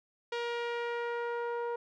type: tone with low-pass filter sweep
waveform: sawtooth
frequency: 473.6 Hz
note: A#4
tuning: 27 cents sharp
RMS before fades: -35 dBFS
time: 0.32-1.76 s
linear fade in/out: 5 ms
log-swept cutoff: 3700 to 1000 Hz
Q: 1.2
effects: none